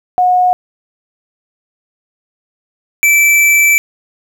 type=tone pair in turn; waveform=sine / square; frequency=727 / 2323 Hz; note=F#5 / D7; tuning=-31 / -20 cents; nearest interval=octave + minor sixth; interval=2011 cents; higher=second; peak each=-7 dBFS; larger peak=neither; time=0.18-0.53 / 3.03-3.78 s; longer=second; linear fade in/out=0 ms; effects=8-bit